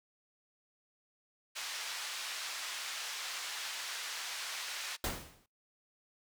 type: band-pass noise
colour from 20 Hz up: white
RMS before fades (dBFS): -41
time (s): 1.55-4.97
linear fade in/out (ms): 20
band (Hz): 1000 to 5300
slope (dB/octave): 12
type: noise with exponential decay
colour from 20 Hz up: pink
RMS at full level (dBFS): -32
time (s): 5.04-5.46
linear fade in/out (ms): 2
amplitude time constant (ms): 90
effects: noise-tail reverb RT60 0.3 s tail -25 dB re dry